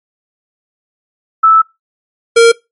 sine / square tone pair in turn, 1313 / 463.3 Hz, E6 / A#4, -7 / -11 cents, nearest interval octave + tritone, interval 1804 cents, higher first, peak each -3 dBFS, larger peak neither, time 1.43-1.62 / 2.36-2.52 s, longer first, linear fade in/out 10 ms, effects noise-tail reverb RT60 0.2 s tail -22 dB re dry + MP3 48 kbps

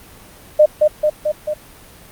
sine tone with echo, 606 Hz, D#5, 46 cents flat, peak -5 dBFS, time 0.59-0.66 s, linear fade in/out 10 ms, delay 220 ms, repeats 4, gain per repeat -3 dB, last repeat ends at 1.54 s, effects pink hiss -42 dBFS RMS until 2.11 s + Opus 32 kbps

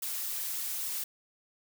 blue noise with flanger, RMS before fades -35 dBFS, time 0.02-1.04 s, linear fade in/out 5 ms, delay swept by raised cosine 1.2 to 6 ms, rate 3.5 Hz, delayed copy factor -0.7, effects none

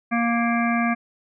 harmonic tone, 234.2 Hz, A#3, 8 cents sharp, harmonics 1 / 3 / 5 / 7 / 9 / 10, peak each -21 / -26 / -28 / -29 / -31 / -31 dBFS, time 0.11-0.95 s, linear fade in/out 20 ms, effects none

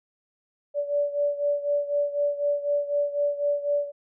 sine beating tone pair, 577 / 581 Hz, D5 / D5, -31 / -19 cents, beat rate 4 Hz, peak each -24 / -28 dBFS, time 0.74-3.92 s, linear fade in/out 50 ms, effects none

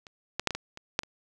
clicks, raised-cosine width 0.2 ms, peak -29 / -11 / -6 / -14 / -16 / -25 / -7 / -25 dBFS, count 8, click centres 0.068 / 0.396 / 0.473 / 0.507 / 0.55 / 0.774 / 0.991 / 1.034 s, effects none

